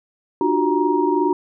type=tone cluster; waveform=sine; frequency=299.9 / 354.3 / 376.5 / 941 Hz; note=D4 / F4 / F#4 / A#5; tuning=+36 / +25 / +30 / +16 cents; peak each=-21 dBFS; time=0.41-1.33 s; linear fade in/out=2 ms; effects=none